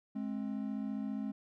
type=tone pair together; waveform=triangle; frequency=210.8 / 265.6 Hz; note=G#3 / C4; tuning=+26 / +26 cents; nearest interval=major third; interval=400 cents; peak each=-35 / -37 dBFS; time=0.15-1.32 s; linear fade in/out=10 ms; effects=none